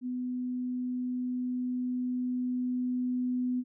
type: tone with level ramp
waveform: sine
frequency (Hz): 250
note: B3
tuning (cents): +21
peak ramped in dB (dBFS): -31 to -27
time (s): 0.01-3.64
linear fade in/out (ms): 50
effects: none